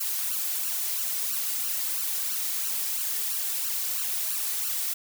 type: noise with flanger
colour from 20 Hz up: blue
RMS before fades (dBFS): -29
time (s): 0-4.94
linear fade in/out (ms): 10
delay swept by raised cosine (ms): 0.69 to 2.79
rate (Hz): 3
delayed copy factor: +0.9
effects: none